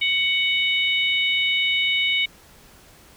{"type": "harmonic tone", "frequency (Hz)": 744, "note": "F#5", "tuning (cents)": 9, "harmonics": [3, 4, 5], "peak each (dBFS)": [-21, -23, -26], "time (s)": [0.01, 2.26], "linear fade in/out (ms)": 10, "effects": ["pink hiss -50 dBFS RMS until 3.16 s"]}